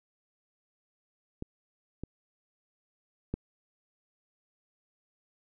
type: clicks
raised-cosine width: 3 ms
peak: -23 / -24 / -18 dBFS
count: 3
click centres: 1.424 / 2.036 / 3.34 s
effects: none